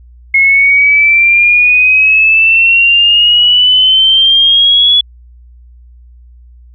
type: exponential sweep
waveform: sine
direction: up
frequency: 2164 to 3408 Hz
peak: -4 dBFS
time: 0.34-5.01 s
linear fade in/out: 5 ms
effects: added 60 Hz sine -35 dBFS peak until 6.74 s